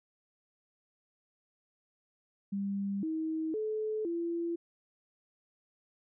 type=tone with pitch steps; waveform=sine; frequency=198.6 / 318.1 / 432.2 / 338.9 Hz; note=G3 / D#4 / A4 / E4; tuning=+23 / +38 / -31 / +48 cents; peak=-31 dBFS; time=2.52-4.56 s; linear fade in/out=10 ms; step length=510 ms; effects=none